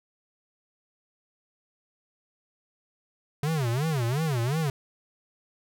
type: tone with vibrato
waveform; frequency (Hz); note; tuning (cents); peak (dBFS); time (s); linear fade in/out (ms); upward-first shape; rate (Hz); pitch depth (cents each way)
square; 137.2; C#3; -17; -25; 3.43-4.7; 2; sine; 2.8; 300
effects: none